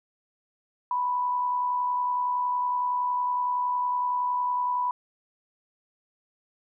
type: tone with amplitude modulation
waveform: sine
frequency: 987.8 Hz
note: B5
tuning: in tune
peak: -22 dBFS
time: 0.91-4.91 s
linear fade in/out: 2 ms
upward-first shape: sine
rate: 70.8 Hz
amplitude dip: 35%
effects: none